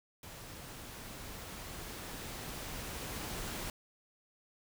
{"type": "noise with level ramp", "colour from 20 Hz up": "pink", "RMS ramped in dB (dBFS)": [-49, -40], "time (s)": [0.23, 3.7], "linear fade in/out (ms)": 2, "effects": []}